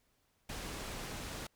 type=low-pass noise; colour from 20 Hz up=pink; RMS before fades=-43 dBFS; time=0.49-1.47 s; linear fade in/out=5 ms; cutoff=10000 Hz; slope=12 dB/octave; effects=pink hiss -75 dBFS RMS until 1.55 s